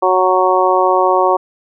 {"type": "harmonic tone", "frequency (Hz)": 185, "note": "F#3", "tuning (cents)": 0, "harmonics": [2, 3, 4, 5, 6], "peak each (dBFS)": [-16, -16, -16, -16, -16], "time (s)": [0.02, 1.37], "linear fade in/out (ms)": 10, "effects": []}